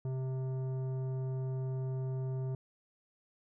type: tone with tanh clipping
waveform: triangle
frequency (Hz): 130.81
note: C3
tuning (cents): 0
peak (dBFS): -35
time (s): 0.05-2.55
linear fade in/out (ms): 2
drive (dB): 16
effects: none